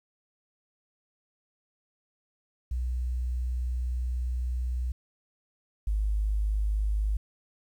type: tone pair in turn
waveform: sine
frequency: 61.74 / 51.92 Hz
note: B1 / G#1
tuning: 0 / 0 cents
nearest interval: minor third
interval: 300 cents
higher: first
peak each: -27 / -24 dBFS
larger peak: second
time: 2.71-4.92 / 5.87-7.17 s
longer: first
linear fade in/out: 5 ms
effects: 10-bit